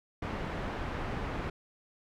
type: low-pass noise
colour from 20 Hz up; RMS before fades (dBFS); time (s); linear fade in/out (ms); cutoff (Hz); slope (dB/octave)
pink; -36; 0.22-1.5; 5; 1900; 12
effects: none